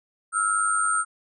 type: tone cluster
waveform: sine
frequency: 1305 / 1406 / 8650 Hz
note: E6 / F6 / C#9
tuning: -18 / +11 / -43 cents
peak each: -24 / -25 / -26 dBFS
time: 0.32-1.05 s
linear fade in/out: 50 ms
effects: none